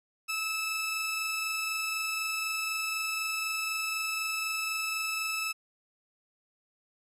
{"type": "tone pair together", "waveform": "sawtooth", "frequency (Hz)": [1300, 2624], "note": ["E6", "E7"], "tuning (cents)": [-24, -9], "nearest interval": "octave", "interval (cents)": 1215, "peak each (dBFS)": [-33, -28], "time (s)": [0.28, 5.53], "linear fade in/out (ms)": 20, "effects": ["resampled to 32000 Hz"]}